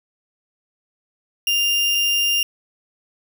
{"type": "tone pair in turn", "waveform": "35% pulse", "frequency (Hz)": [2801, 2801], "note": ["F7", "F7"], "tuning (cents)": [4, 4], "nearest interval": "unison", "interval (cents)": 0, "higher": "neither", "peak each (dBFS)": -15, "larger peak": "neither", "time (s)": [[1.47, 1.95], [1.95, 2.43]], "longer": "neither", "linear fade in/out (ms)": 2, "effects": []}